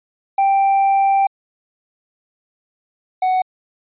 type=tone pair in turn; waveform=triangle; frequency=785 / 743.9 Hz; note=G5 / F#5; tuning=+2 / +9 cents; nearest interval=minor second; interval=93 cents; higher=first; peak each=-10 / -12 dBFS; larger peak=first; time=0.38-1.27 / 3.22-3.42 s; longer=first; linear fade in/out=5 ms; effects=resampled to 8000 Hz